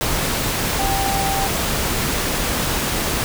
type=tone in noise; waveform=sine; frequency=784 Hz; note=G5; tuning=in tune; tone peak=-21 dBFS; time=0.79-1.47 s; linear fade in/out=0 ms; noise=pink; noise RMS=-21 dBFS; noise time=0.01-3.24 s; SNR=-3 dB; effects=none